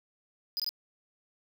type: tone bursts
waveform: square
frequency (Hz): 4968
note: D#8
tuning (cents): -3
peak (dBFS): -30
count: 3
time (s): 0.57-0.691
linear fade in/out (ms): 0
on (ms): 27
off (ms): 20
effects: 12-bit